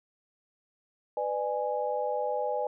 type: chord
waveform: sine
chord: G# diminished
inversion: first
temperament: just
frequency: 498.4 / 598 / 830.6 Hz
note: B4 / D5 / G#5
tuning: +16 / +31 / 0 cents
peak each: -32 dBFS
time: 1.17-2.67 s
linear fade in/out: 2 ms
effects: none